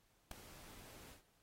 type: noise with ADSR envelope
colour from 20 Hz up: pink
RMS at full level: -41 dBFS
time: 0.31-1.23 s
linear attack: 4 ms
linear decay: 4 ms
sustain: -17 dB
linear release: 130 ms
effects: pink hiss -75 dBFS RMS until 1.42 s + AAC 48 kbps